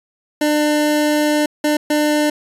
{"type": "tone bursts at uneven times", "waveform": "25% pulse", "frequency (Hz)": 299.5, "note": "D4", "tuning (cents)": 34, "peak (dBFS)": -10, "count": 3, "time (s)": [[0.41, 1.46], [1.64, 1.77], [1.9, 2.3]], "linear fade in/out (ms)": 5, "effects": ["resampled to 32000 Hz"]}